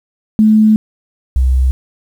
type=tone pair in turn; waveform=sine; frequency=216.2 / 64.43 Hz; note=A3 / C2; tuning=-30 / -26 cents; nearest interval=octave + major sixth; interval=2096 cents; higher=first; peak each=-5 / -8 dBFS; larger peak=first; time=0.39-0.76 / 1.36-1.71 s; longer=first; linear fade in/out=0 ms; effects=7-bit